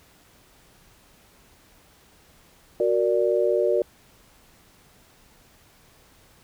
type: chord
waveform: sine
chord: Gb augmented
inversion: none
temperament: equal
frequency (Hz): 370 / 466.2 / 587.3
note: Gb4 / Bb4 / D5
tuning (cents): 0 / 0 / 0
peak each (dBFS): -23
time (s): 2.8-3.82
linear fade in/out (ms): 2
effects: pink hiss -56 dBFS RMS until 6.43 s